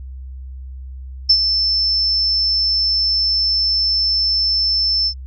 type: tone with ADSR envelope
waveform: sine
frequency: 5300 Hz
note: E8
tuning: 9 cents sharp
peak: -6 dBFS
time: 1.29-5.14 s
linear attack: 11 ms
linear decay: 67 ms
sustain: -8 dB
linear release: 73 ms
effects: added 65 Hz sine -29 dBFS peak until 5.26 s